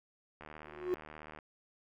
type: click train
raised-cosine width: 0.5 ms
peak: -33 dBFS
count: 76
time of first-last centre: 0.41-1.388 s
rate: 76.7 Hz
type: tone with exponential growth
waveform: triangle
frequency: 362.6 Hz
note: F#4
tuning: 35 cents flat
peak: -25 dBFS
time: 0.65-0.94 s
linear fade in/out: 0 ms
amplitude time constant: 63 ms
effects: none